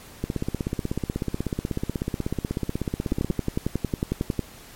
two click trains, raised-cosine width 3 ms, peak -10 / -12 dBFS, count 15 / 51, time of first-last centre 3.12-4.393 / 0.24-3.307 s, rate 11 / 16.3 Hz, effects pink hiss -46 dBFS RMS until 4.75 s + MP3 64 kbps

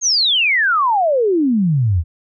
sine exponential sweep, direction down, 6645 to 76.8 Hz, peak -12 dBFS, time 0.01-2.04 s, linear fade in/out 50 ms, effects none

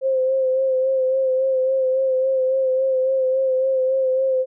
sine tone with vibrato, 524 Hz, C5, 2 cents sharp, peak -16 dBFS, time 0.01-4.46 s, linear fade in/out 50 ms, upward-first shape sine, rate 3.6 Hz, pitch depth 29 cents each way, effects none

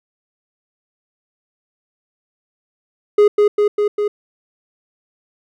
triangle tone with echo, 415.3 Hz, G#4, in tune, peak -5 dBFS, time 3.18-3.28 s, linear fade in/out 5 ms, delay 200 ms, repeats 4, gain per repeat -2 dB, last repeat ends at 4.08 s, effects none

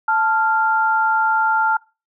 sine tone pair together, 880 / 1389.3 Hz, A5 / F6, 0 / -9 cents, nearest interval minor sixth, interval 791 cents, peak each -17 dBFS, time 0.08-1.77 s, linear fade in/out 5 ms, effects noise-tail reverb RT60 0.3 s tail -24 dB re dry

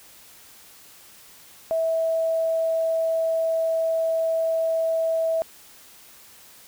sine tone, 652 Hz, E5, 19 cents flat, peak -20 dBFS, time 1.71-5.42 s, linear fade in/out 0 ms, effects white hiss -49 dBFS RMS until 6.67 s

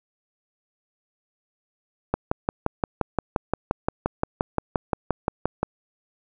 click train, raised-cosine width 1 ms, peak -7 dBFS, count 21, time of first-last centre 2.14-5.63 s, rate 5.73 Hz, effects none

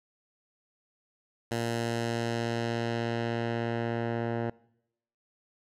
10% pulse tone with low-pass filter sweep, 116.6 Hz, A#2, 1 cent sharp, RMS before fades -31 dBFS, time 1.51-4.5 s, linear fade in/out 5 ms, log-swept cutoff 12000 to 1400 Hz, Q 0.75, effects noise-tail reverb RT60 0.8 s tail -23 dB re dry

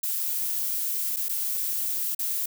violet noise with dropouts, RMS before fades -28 dBFS, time 0.03-2.46 s, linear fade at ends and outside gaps 5 ms, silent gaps 1.163-1.168 / 1.285-1.293 / 2.149-2.191 s, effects none

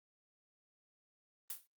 blue noise with exponential decay, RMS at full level -38 dBFS, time 1.5-1.67 s, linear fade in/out 2 ms, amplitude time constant 36 ms, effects Opus 32 kbps

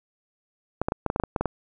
clicks, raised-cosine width 1 ms, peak -10 dBFS, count 11, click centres 0.816 / 0.885 / 0.921 / 1.063 / 1.101 / 1.161 / 1.199 / 1.237 / 1.362 / 1.41 / 1.457 s, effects none

